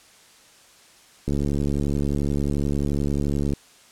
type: click train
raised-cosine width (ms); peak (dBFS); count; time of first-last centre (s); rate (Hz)
3; -12; 162; 1.28-3.535; 71.4
effects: white hiss -52 dBFS RMS until 3.91 s + low-pass 9000 Hz 12 dB/octave